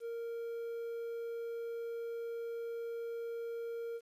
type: tone with quantisation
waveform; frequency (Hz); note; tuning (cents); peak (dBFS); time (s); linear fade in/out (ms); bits
triangle; 464.5; A#4; -6; -36; 0-4.01; 50; 11
effects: resampled to 32000 Hz